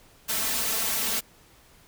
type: noise with comb filter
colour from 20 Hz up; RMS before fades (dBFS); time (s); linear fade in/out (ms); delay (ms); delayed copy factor
white; -27; 0.28-1.21; 20; 4.5; +0.95
effects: pink hiss -56 dBFS RMS until 1.87 s